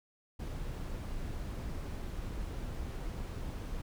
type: noise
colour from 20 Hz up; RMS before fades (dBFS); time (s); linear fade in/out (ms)
brown; -39; 0.39-3.82; 10
effects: none